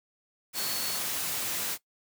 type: tone in noise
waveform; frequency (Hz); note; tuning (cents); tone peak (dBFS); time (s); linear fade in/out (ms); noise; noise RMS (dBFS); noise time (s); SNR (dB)
sine; 4400; C#8; -14; -36; 0.54-1; 50; white; -32; 0.53-1.78; -7
effects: noise-tail reverb RT60 0.1 s tail -18 dB re dry + high-pass 100 Hz 12 dB/octave